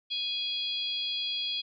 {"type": "harmonic tone with a mistuned harmonic", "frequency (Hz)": 830.6, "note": "G#5", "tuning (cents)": 0, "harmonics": [3, 4, 5, 6], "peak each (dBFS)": [-41, -31, -38, -39], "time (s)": [0.1, 1.62], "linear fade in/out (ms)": 20, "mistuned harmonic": 6, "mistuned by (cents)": -83, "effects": []}